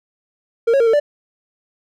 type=tone with pitch steps; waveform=triangle; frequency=461.7 / 549 / 463.1 / 450.4 / 586 Hz; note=A#4 / C#5 / A#4 / A4 / D5; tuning=-17 / -17 / -11 / +40 / -4 cents; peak=-9 dBFS; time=0.67-1 s; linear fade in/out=10 ms; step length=66 ms; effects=none